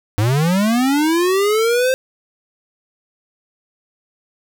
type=linear sweep; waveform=square; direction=up; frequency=98.6 to 527 Hz; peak=-14 dBFS; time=0.18-1.94 s; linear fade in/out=0 ms; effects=none